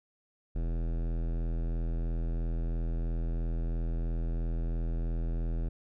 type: tone with hard clipping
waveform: sine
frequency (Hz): 41.5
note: E1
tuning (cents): +12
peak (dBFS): -31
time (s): 0.55-5.69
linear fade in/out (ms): 10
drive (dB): 18
effects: none